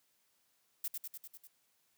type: noise with echo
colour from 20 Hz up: violet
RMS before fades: -37 dBFS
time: 0.84-0.88 s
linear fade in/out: 5 ms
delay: 99 ms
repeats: 6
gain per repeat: -3 dB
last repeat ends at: 1.474 s
effects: white hiss -75 dBFS RMS until 1.97 s + high-pass 80 Hz 12 dB/octave